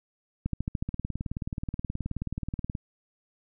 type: two click trains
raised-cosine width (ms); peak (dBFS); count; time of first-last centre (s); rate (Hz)
5; -16 / -19; 6 / 36; 0.46-0.825 / 0.89-2.752; 13.7 / 18.8
effects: none